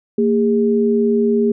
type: tone pair together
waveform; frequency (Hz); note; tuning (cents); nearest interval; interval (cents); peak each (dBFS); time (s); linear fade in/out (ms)
sine; 229.2 / 408; A#3 / G#4; -29 / -31; minor seventh; 998; -15; 0.18-1.52; 5
effects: none